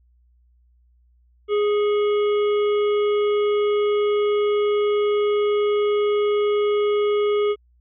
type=harmonic tone with a mistuned harmonic; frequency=415.3 Hz; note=G#4; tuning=in tune; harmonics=1 / 3 / 5 / 7 / 8; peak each=-17 / -30 / -36 / -39 / -40 dBFS; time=1.48-7.56 s; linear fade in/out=50 ms; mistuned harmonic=5; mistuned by=+83 cents; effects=added 60 Hz sine -55 dBFS peak until 7.8 s